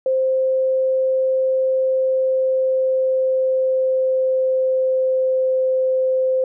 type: tone with pitch glide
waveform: sine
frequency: 523.3 to 519.4 Hz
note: C5 to C5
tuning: 0 to -13 cents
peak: -15 dBFS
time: 0.06-6.44 s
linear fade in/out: 2 ms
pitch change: -13 cents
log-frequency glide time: 1.72-5.6 s
effects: none